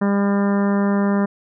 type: harmonic tone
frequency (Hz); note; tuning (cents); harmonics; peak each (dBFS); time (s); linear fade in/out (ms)
200.5; G3; +39; 1 / 2 / 3 / 4 / 5 / 6 / 7 / 8 / 9; -16 / -25 / -27 / -33 / -30 / -33 / -35 / -37 / -36; 0.01-1.26; 10
effects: none